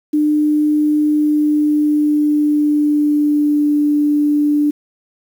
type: tone with pitch glide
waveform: sine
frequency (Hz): 300.5 to 294.7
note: D4 to D4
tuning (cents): +40 to +6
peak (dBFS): -11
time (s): 0.13-4.71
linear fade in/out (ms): 10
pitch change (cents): -34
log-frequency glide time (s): 1.12-3.71
effects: 7-bit